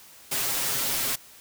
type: noise with comb filter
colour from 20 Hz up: white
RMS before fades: -27 dBFS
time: 0.31-1.16 s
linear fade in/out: 10 ms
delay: 7.4 ms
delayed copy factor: +0.8
effects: white hiss -50 dBFS RMS until 1.4 s